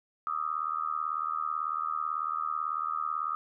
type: tone with amplitude modulation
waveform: sine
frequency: 1244.5 Hz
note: D#6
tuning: in tune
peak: -25 dBFS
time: 0.27-3.35 s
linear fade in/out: 0 ms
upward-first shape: sine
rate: 78.1 Hz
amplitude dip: 100%
effects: none